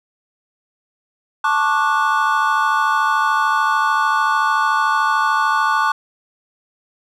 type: chord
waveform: triangle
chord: D major seventh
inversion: second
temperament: just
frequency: 881 / 1101.2 / 1174.7 / 1468.3 Hz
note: A5 / C#6 / D6 / F#6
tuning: +2 / -12 / 0 / -14 cents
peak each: -18 dBFS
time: 1.44-5.92 s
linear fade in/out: 5 ms
effects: none